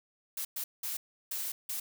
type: noise bursts at uneven times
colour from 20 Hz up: blue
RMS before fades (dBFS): -36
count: 5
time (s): 0.37-0.45 / 0.56-0.64 / 0.83-0.97 / 1.31-1.52 / 1.69-1.8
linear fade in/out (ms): 5
effects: none